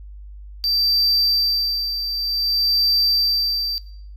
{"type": "tone with tremolo", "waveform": "triangle", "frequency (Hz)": 4674, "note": "D8", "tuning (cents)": -9, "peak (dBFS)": -14, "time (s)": [0.64, 3.78], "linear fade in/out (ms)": 0, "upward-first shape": "sine", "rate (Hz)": 0.54, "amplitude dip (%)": 60, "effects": ["noise-tail reverb RT60 0.6 s tail -19 dB re dry", "added 50 Hz sine -35 dBFS peak until 4.16 s"]}